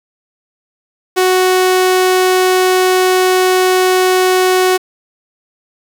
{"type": "tone", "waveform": "sawtooth", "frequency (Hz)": 370, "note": "F#4", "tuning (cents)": 0, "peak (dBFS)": -5, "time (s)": [1.16, 4.78], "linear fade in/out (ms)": 20, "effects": ["7-bit"]}